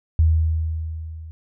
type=tone with level ramp; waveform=sine; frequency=80 Hz; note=D#2; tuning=49 cents sharp; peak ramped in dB=-11 to -34 dBFS; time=0.19-1.31 s; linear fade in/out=0 ms; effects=none